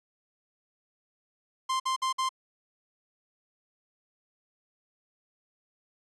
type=tone bursts; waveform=45% pulse; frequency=1046.5 Hz; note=C6; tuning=in tune; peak=-26 dBFS; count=4; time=1.69-2.292 s; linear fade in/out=10 ms; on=110 ms; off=54 ms; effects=resampled to 22050 Hz